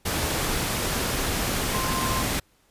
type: tone in noise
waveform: sine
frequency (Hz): 1046.5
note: C6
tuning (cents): 0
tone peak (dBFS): -29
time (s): 1.74-2.23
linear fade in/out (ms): 10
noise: pink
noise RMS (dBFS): -26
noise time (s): 0.05-2.4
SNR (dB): -6
effects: pink hiss -63 dBFS RMS until 2.7 s + resampled to 32000 Hz